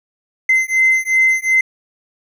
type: beating tone pair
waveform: triangle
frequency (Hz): 2064 / 2066.7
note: C7 / C7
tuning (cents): -24 / -22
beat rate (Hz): 2.7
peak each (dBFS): -12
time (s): 0.49-1.61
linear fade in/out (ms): 5
effects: tanh soft clip ceiling -5 dBFS